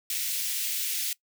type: high-pass noise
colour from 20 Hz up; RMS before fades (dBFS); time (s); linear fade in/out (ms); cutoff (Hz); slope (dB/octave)
white; -30; 0.1-1.13; 2; 2200; 24
effects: noise-tail reverb RT60 0.1 s tail -21 dB re dry

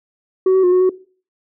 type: tone with pitch steps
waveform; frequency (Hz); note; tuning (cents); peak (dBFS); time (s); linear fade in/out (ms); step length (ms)
sine; 375.6 / 378.7 / 358.8 / 366.8 / 371.2; F#4 / F#4 / F4 / F#4 / F#4; +26 / +40 / +47 / -15 / +6; -7; 0.46-0.895; 5; 87
effects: noise-tail reverb RT60 0.4 s tail -20 dB re dry + tanh soft clip ceiling -9 dBFS

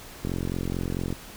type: click train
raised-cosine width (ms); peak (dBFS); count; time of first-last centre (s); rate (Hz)
3; -16; 40; 0.25-1.126; 44.5
effects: pink hiss -44 dBFS RMS until 1.36 s

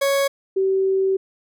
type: tone pair in turn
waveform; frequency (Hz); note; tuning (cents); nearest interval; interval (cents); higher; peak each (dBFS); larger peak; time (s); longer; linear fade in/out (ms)
40% pulse / sine; 554.4 / 383.9; C#5 / G4; 0 / -36; tritone; 636; first; -16; neither; 0.01-0.28 / 0.56-1.17; second; 10
effects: none

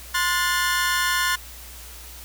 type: chord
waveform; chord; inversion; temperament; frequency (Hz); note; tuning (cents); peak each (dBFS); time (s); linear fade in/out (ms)
sawtooth; F# diminished; second; equal with one note detuned; 1046.5 / 1446.2 / 1760; C6 / F#6 / A6; 0 / -40 / 0; -21; 0.14-1.36; 10
effects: added 60 Hz sine -42 dBFS peak until 2.24 s + white hiss -42 dBFS RMS until 2.24 s

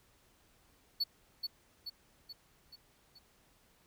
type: tone with echo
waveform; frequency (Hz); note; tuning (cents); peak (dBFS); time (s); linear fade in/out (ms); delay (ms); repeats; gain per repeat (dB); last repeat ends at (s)
triangle; 4435; C#8; 0; -28; 1-1.04; 10; 430; 5; -5; 3.19
effects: pink hiss -68 dBFS RMS until 3.86 s

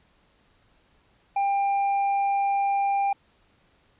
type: tone with tanh clipping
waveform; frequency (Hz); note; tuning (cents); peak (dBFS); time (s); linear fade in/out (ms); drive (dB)
sine; 796; G5; +26; -22; 1.36-3.13; 5; 5
effects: pink hiss -63 dBFS RMS until 3.99 s + resampled to 8000 Hz

